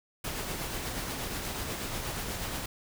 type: noise with tremolo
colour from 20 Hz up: pink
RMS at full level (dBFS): -34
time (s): 0.24-2.66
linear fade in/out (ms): 5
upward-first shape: triangle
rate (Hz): 8.3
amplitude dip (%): 35
effects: none